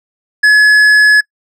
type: tone with tanh clipping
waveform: triangle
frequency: 1700 Hz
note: G#6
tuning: 40 cents sharp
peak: -5 dBFS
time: 0.43-1.21 s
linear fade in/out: 10 ms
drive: 12 dB
effects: noise-tail reverb RT60 0.1 s tail -26 dB re dry